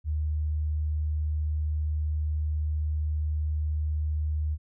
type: tone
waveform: sine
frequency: 76.3 Hz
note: D#2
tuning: 33 cents flat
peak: -25 dBFS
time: 0.04-4.58 s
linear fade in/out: 50 ms
effects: none